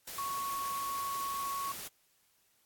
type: tone in noise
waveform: sine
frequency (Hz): 1108.7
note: C#6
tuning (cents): 0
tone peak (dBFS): -34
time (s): 0.18-1.72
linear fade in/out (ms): 5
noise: white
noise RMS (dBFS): -43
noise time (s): 0.07-1.88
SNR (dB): +6
effects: white hiss -71 dBFS RMS until 2.65 s + AAC 64 kbps